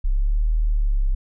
sine linear two-way sweep, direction up then down, 32.33 to 39.77 to 32.33 Hz, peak -16 dBFS, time 0.04-1.15 s, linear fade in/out 10 ms, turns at 0.53 s, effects none

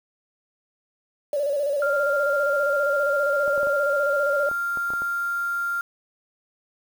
sine tone with vibrato, 572 Hz, D5, 46 cents flat, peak -21 dBFS, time 1.33-4.49 s, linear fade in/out 2 ms, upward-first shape square, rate 15 Hz, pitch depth 53 cents each way
sine tone, 1393 Hz, F6, 5 cents flat, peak -23 dBFS, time 1.82-5.81 s, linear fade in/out 2 ms
clicks, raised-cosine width 1 ms, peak -23 dBFS, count 9, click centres 3.479 / 3.578 / 3.631 / 3.671 / 4.514 / 4.773 / 4.904 / 4.936 / 5.02 s
effects 7-bit

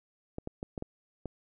clicks, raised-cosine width 2 ms, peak -23 dBFS, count 6, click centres 0.384 / 0.474 / 0.629 / 0.778 / 0.824 / 1.257 s, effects none

